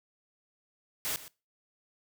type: noise with echo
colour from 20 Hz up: white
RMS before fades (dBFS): -33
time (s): 1.05-1.16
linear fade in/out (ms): 0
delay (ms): 120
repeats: 1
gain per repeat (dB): -15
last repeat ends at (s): 1.28
effects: noise-tail reverb RT60 0.3 s tail -21 dB re dry